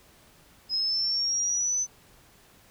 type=linear sweep; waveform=sine; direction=up; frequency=5070 to 6100 Hz; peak=-24 dBFS; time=0.69-1.87 s; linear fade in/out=50 ms; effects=pink hiss -57 dBFS RMS until 2.7 s